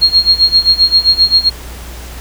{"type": "tone with tremolo", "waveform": "sine", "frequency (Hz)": 4258, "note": "C8", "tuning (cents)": 30, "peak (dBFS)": -3, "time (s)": [0.01, 1.5], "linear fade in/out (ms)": 20, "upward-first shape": "sine", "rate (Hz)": 7.6, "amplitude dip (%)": 90, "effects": ["added 60 Hz sine -27 dBFS peak until 2.2 s", "pink hiss -32 dBFS RMS until 2.2 s"]}